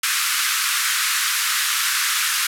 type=band-pass noise; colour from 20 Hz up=pink; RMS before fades=-21 dBFS; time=0.03-2.47 s; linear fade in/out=5 ms; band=1200 to 14000 Hz; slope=48 dB/octave; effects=none